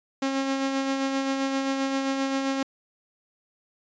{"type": "tone with tremolo", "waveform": "sawtooth", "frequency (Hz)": 270.4, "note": "C#4", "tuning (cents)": -43, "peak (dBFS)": -19, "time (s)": [0.22, 2.63], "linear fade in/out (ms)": 5, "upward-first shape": "sine", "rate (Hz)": 7.6, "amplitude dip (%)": 35, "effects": ["resampled to 16000 Hz"]}